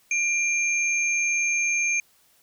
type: tone pair together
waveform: sine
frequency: 2382 / 6378 Hz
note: D7 / G8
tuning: +24 / +29 cents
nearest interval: octave + perfect fourth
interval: 1705 cents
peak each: -22 / -27 dBFS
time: 0.11-2 s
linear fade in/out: 2 ms
effects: white hiss -61 dBFS RMS until 2.42 s